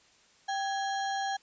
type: tone with sample-and-hold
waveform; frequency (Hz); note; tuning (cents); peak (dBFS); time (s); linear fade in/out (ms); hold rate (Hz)
sine; 784; G5; 0; -29; 0.48-1.37; 10; 2450
effects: white hiss -62 dBFS RMS until 1.42 s + resampled to 16000 Hz